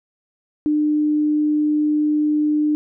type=tone; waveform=sine; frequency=300.8 Hz; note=D4; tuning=42 cents sharp; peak=-15 dBFS; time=0.66-2.75 s; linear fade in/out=0 ms; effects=none

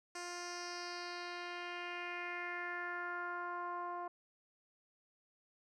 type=tone with low-pass filter sweep; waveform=10% pulse; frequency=351.5 Hz; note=F4; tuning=11 cents sharp; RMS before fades=-43 dBFS; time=0.15-4.08 s; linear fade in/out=5 ms; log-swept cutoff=7200 to 900 Hz; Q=3.1; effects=none

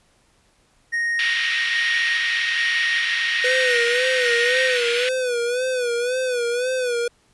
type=tone with tremolo; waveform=triangle; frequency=1864.7 Hz; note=A#6; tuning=in tune; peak=-18 dBFS; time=0.92-4.78 s; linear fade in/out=20 ms; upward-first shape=square; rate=1.2 Hz; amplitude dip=25%
type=band-pass noise; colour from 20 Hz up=white; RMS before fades=-25 dBFS; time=1.19-5.09 s; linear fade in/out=2 ms; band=1800 to 3300 Hz; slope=24 dB/octave
type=tone with vibrato; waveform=square; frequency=493.9 Hz; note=B4; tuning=in tune; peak=-21 dBFS; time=3.44-7.08 s; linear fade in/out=5 ms; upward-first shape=sine; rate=1.9 Hz; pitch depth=80 cents each way
effects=pink hiss -60 dBFS RMS until 7.33 s + resampled to 24000 Hz

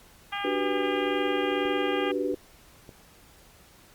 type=harmonic tone; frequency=403 Hz; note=G4; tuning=48 cents sharp; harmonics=2 / 3 / 4 / 5 / 6 / 7 / 8; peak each=-34 / -36 / -37 / -38 / -39 / -39 / -40 dBFS; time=0.32-2.12 s; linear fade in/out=10 ms
type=chord; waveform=sine; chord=G major seventh; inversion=second; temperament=equal; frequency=293.7 / 370 / 392 / 493.9 Hz; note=D4 / F#4 / G4 / B4; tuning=0 / 0 / 0 / 0 cents; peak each=-31 dBFS; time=0.44-2.35 s; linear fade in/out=10 ms
type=clicks; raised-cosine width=2 ms; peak=-31 dBFS; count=3; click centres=1.654 / 2.34 / 2.892 s
effects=pink hiss -55 dBFS RMS until 3.94 s + Opus 48 kbps

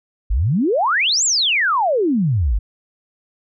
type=exponential two-way sweep; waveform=sine; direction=up then down; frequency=44.84 to 7840 to 44.84 Hz; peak=-14 dBFS; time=0.3-2.59 s; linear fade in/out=10 ms; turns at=1.24 s; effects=none

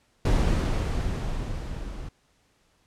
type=noise with level ramp; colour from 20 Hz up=brown; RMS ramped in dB=-20 to -37 dBFS; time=0.25-2.09 s; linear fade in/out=5 ms; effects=pink hiss -66 dBFS RMS until 2.86 s + low-pass 9000 Hz 12 dB/octave

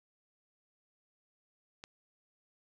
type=click; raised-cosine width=0.2 ms; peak=-28 dBFS; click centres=1.839 s; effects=none

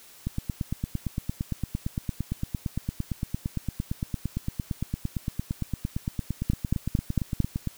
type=two click trains; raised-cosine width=5 ms; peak=-15 / -10 dBFS; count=66 / 5; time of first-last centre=0.27-7.673 / 6.5-7.403 s; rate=8.78 / 4.43 Hz; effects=white hiss -51 dBFS RMS until 7.77 s

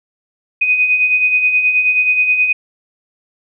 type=beating tone pair; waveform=sine; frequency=2489 / 2498.4 Hz; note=D#7 / D#7; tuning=0 / +7 cents; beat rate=9.4 Hz; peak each=-20 / -11 dBFS; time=0.61-2.53 s; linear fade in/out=10 ms; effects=none

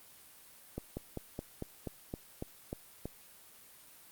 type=slowing click train; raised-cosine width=2 ms; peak=-24 dBFS; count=10; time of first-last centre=0.78-3.056 s; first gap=190 ms; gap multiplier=1.07; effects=white hiss -57 dBFS RMS until 4.11 s + Opus 32 kbps

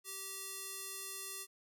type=tone with band-pass filter; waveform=square; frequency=387.7 Hz; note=G4; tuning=19 cents flat; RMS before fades=-45 dBFS; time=0.04-1.47 s; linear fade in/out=50 ms; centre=11000 Hz; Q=1; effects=none

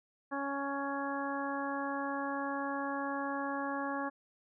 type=harmonic tone; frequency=278.5 Hz; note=C#4; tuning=8 cents sharp; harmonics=1 / 2 / 3 / 4 / 5 / 6; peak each=-38 / -41 / -40 / -40 / -46 / -42 dBFS; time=0.31-4.1 s; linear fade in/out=20 ms; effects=none

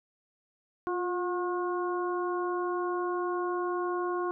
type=harmonic tone with a mistuned harmonic; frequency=360.4 Hz; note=F#4; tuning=45 cents flat; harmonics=1 / 2 / 3 / 4; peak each=-30 / -38 / -34 / -42 dBFS; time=0.87-4.31 s; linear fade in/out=0 ms; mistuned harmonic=1; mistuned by=-37 cents; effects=none

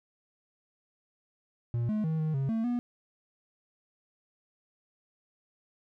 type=tone with pitch steps; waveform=triangle; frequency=118.4 / 213.6 / 159.2 / 156.5 / 135.6 / 224.4 / 242.6 Hz; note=A#2 / G#3 / D#3 / D#3 / C#3 / A3 / B3; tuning=+27 / +49 / +40 / +10 / -38 / +34 / -31 cents; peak=-25 dBFS; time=1.74-2.79 s; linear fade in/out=0 ms; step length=150 ms; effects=none

